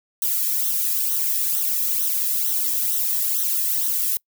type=noise with flanger; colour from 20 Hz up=violet; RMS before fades=-22 dBFS; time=0.22-4.17 s; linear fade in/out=2 ms; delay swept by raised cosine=0.41 to 1.41 ms; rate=2.2 Hz; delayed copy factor=-0.7; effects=noise-tail reverb RT60 0.1 s tail -25 dB re dry